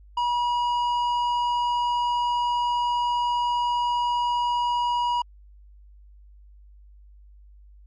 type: tone with tanh clipping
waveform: sine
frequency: 965 Hz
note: B5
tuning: 40 cents flat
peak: -23 dBFS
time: 0.17-5.22 s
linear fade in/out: 5 ms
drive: 9 dB
effects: added 50 Hz sine -47 dBFS peak until 7.86 s + Opus 48 kbps